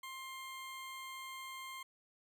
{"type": "tone", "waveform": "20% pulse", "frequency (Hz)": 1057, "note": "C6", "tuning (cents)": 17, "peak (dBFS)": -40, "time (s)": [0.03, 1.83], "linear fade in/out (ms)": 5, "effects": []}